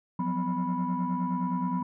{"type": "tone cluster", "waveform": "sine", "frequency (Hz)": [175.8, 185.4, 251.7, 984], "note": ["F3", "F#3", "B3", "B5"], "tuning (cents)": [12, 4, 33, -7], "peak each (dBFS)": -31, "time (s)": [0.19, 1.83], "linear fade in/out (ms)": 5, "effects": ["tanh soft clip ceiling -20 dBFS"]}